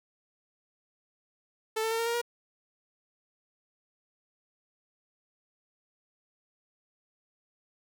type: tone with pitch steps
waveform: sawtooth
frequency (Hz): 440 / 446.9 / 453.9 / 461.1 / 468.3 / 475.7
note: A4 / A4 / A#4 / A#4 / A#4 / A#4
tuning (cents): 0 / +27 / -46 / -19 / +8 / +35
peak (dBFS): -24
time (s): 1.76-2.216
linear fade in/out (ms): 10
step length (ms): 76
effects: none